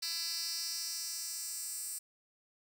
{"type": "tone with high-pass filter sweep", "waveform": "10% pulse", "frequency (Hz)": 334.1, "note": "E4", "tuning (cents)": 23, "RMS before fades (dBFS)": -39, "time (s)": [0.02, 1.99], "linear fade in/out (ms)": 10, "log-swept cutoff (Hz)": [4300, 8400], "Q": 2.5, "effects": []}